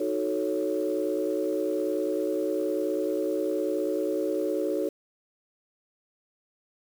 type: chord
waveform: sine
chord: D# half-diminished seventh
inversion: none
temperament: equal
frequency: 311.1 / 370 / 440 / 554.4 Hz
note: D#4 / F#4 / A4 / C#5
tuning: 0 / 0 / 0 / 0 cents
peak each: -30 dBFS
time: 0-4.89 s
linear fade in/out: 5 ms
effects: tanh soft clip ceiling -16 dBFS + 8-bit